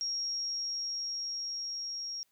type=tone with level ramp; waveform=sine; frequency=5588 Hz; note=F8; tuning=in tune; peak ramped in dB=-31 to -36 dBFS; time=0.01-2.23 s; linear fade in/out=0 ms; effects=white hiss -74 dBFS RMS until 2.31 s